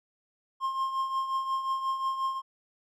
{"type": "tone with tremolo", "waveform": "triangle", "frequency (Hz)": 1064, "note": "C6", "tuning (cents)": 29, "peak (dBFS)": -23, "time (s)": [0.6, 2.42], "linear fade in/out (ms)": 50, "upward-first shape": "triangle", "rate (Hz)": 5.6, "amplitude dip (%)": 65, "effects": []}